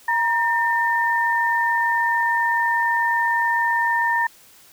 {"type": "tone pair together", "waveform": "sine", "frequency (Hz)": [942, 1806.7], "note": ["A#5", "A6"], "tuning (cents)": [18, 45], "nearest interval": "major seventh", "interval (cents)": 1127, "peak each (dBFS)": -20, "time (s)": [0.08, 4.27], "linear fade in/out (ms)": 5, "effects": ["white hiss -50 dBFS RMS until 4.72 s"]}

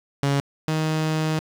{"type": "tone pair in turn", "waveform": "sawtooth", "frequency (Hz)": [140.2, 156.87], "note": ["C#3", "D#3"], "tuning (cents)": [20, 14], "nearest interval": "major second", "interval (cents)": 194, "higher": "second", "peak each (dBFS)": [-15, -17], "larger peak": "first", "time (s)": [[0.23, 0.4], [0.68, 1.39]], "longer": "second", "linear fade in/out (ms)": 0, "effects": ["low-pass 8000 Hz 12 dB/octave", "7-bit"]}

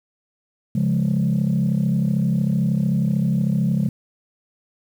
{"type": "chord", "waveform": "sine", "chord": "Db major", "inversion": "none", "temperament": "equal", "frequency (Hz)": [138.59, 174.61, 207.7], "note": ["Db3", "F3", "Ab3"], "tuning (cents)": [0, 0, 0], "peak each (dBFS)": -20, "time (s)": [0.75, 3.89], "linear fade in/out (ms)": 5, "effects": ["tanh soft clip ceiling -12 dBFS", "8-bit"]}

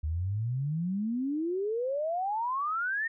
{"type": "exponential sweep", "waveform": "sine", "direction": "up", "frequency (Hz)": [73.8, 1864.7], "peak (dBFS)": -28, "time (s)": [0.03, 3.08], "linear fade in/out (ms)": 10, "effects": []}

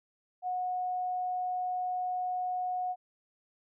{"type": "tone", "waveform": "sine", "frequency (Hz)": 730, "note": "F#5", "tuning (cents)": -24, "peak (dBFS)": -30, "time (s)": [0.42, 2.96], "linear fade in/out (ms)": 50, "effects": []}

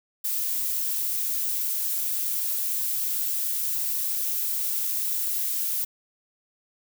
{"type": "noise", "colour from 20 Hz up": "violet", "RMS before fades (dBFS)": -27, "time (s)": [0.24, 5.85], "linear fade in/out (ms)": 10, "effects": []}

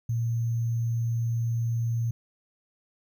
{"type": "tone with sample-and-hold", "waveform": "sine", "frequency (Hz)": 116, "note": "A#2", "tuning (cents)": -8, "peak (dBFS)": -24, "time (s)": [0.09, 2.11], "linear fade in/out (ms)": 5, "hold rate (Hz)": 6300, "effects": []}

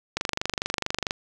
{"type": "click train", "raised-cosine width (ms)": 0.2, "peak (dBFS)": -8, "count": 24, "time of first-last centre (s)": [0.17, 1.109], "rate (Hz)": 24.5, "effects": []}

